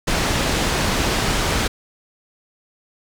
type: low-pass noise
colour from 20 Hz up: pink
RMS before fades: -20 dBFS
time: 0.07-1.68 s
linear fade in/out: 10 ms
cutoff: 7100 Hz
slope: 12 dB/octave
effects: none